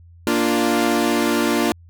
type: chord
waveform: sawtooth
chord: Bb major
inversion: none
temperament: equal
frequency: 233.1 / 293.7 / 349.2 Hz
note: Bb3 / D4 / F4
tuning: 0 / 0 / 0 cents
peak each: -17 dBFS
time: 0.27-1.72 s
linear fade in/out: 0 ms
effects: added 85 Hz sine -43 dBFS peak until 1.89 s